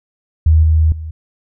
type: tone with level steps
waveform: sine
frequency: 79.1 Hz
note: D#2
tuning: 29 cents sharp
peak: -6 / -8 / -23 dBFS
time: 0.46-1.11 s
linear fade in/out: 5 ms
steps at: 0.63 / 0.92 s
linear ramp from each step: 2 ms
effects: none